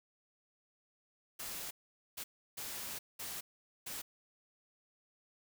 white noise bursts at uneven times, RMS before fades -43 dBFS, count 5, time 1.39-1.71 / 2.17-2.24 / 2.57-2.99 / 3.19-3.41 / 3.86-4.02 s, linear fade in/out 10 ms, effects none

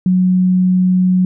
sine tone, 183.6 Hz, F#3, 13 cents flat, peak -9 dBFS, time 0.06-1.25 s, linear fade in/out 2 ms, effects none

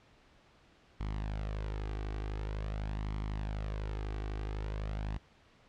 sawtooth tone with flanger, 52 Hz, G#1, 3 cents sharp, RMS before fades -37 dBFS, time 1-5.18 s, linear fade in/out 5 ms, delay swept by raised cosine 0.93 to 2.63 ms, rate 0.46 Hz, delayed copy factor +0.5, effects pink hiss -63 dBFS RMS until 5.68 s + low-pass 4000 Hz 12 dB/octave

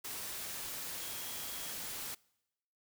sine tone in noise, 3285 Hz, G#7, 20 cents flat, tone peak -52 dBFS, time 1.01-1.72 s, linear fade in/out 10 ms, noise white, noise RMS -42 dBFS, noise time 0.04-2.15 s, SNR -13 dB, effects noise-tail reverb RT60 0.9 s tail -25 dB re dry

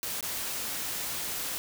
white noise with dropouts, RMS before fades -34 dBFS, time 0.03-1.58 s, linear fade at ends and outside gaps 0 ms, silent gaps 0.208-0.227 s, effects none

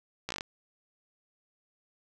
slowing click train, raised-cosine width 0.2 ms, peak -17 dBFS, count 7, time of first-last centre 0.29-0.409 s, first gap 15 ms, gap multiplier 1.11, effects none

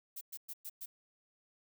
violet noise bursts, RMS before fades -44 dBFS, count 5, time 0.16-0.86 s, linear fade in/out 10 ms, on 52 ms, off 110 ms, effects none

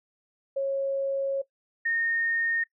sine tone pair in turn, 547 / 1839.9 Hz, C#5 / A#6, -23 / -23 cents, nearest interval octave + major sixth, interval 2100 cents, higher second, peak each -24 dBFS, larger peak neither, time 0.56-1.42 / 1.85-2.64 s, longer first, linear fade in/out 10 ms, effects noise-tail reverb RT60 0.1 s tail -19 dB re dry

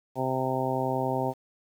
harmonic tone, 130.6 Hz, C3, 3 cents flat, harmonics 1 / 2 / 3 / 4 / 5 / 6 / 7, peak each -33 / -33 / -33 / -33 / -33 / -33 / -33 dBFS, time 0.15-1.34 s, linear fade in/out 50 ms, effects 9-bit

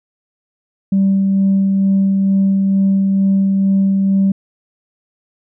sine tone with tremolo, 194.6 Hz, G3, 12 cents flat, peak -8 dBFS, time 0.92-4.32 s, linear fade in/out 5 ms, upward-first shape sine, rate 2.2 Hz, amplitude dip 25%, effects tanh soft clip ceiling -7 dBFS

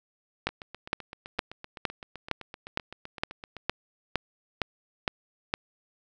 two click trains, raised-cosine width 0.3 ms, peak -24 / -9 dBFS, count 25 / 12, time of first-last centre 0.49-3.567 / 0.47-5.539 s, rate 7.8 / 2.17 Hz, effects none

